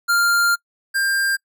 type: tone pair in turn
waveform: square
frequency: 1396.9 / 1594.5 Hz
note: F6 / G6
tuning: 0 / +29 cents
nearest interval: major second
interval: 229 cents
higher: second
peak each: -15 / -18 dBFS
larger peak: first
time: 0.08-0.56 / 0.94-1.37 s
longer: first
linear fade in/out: 20 ms
effects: noise-tail reverb RT60 0.1 s tail -25 dB re dry